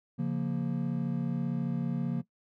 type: chord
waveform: triangle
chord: Bb minor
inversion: first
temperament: just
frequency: 139.85 / 174.81 / 233.1 Hz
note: Db3 / F3 / Bb3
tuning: +16 / +2 / 0 cents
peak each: -31 dBFS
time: 0.18-2.22 s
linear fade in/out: 20 ms
effects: noise-tail reverb RT60 0.1 s tail -18 dB re dry